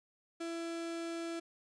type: tone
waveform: 35% pulse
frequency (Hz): 334.2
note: E4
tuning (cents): +24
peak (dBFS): -36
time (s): 0.4-1.4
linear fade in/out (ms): 10
effects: resampled to 22050 Hz